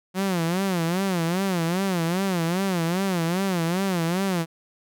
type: tone with vibrato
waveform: sawtooth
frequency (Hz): 179.5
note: F3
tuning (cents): +48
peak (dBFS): -18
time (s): 0.14-4.46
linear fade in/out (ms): 50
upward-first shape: sine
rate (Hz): 2.5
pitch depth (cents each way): 160
effects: none